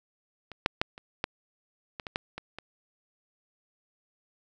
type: clicks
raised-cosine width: 0.3 ms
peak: -26 / -6 / -8 / -28 / -11 / -20 / -21 / -12 / -21 / -23 dBFS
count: 10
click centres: 0.517 / 0.661 / 0.815 / 0.979 / 1.241 / 1.998 / 2.068 / 2.159 / 2.38 / 2.586 s
effects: none